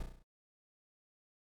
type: noise with echo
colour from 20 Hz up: brown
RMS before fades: -38 dBFS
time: 0-0.03 s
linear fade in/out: 5 ms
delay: 33 ms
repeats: 6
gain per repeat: -4 dB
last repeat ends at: 0.228 s
effects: AAC 64 kbps